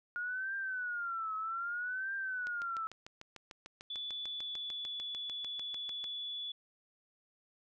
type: tone with vibrato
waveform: sine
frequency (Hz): 1429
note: F6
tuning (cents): +39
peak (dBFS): -35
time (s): 0.16-2.87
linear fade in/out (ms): 0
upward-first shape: triangle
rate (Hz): 0.63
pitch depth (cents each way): 190
type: click train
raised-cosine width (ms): 0.2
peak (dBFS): -30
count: 25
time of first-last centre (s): 2.47-6.041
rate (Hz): 6.72
type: tone with pitch glide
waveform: sine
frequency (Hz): 3459 to 3433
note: A7 to A7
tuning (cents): -30 to -43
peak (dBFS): -38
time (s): 3.9-6.52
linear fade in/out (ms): 5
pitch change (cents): -13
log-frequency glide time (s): 4.26-5
effects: none